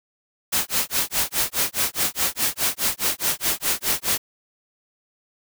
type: noise with tremolo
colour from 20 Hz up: white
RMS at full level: -20 dBFS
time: 0.52-4.18 s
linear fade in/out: 10 ms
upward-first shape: sine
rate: 4.8 Hz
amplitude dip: 100%
effects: none